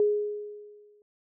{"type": "tone with exponential decay", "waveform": "sine", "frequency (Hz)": 416.5, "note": "G#4", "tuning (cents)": 5, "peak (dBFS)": -18, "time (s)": [0, 1.02], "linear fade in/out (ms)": 1, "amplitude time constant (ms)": 220, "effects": []}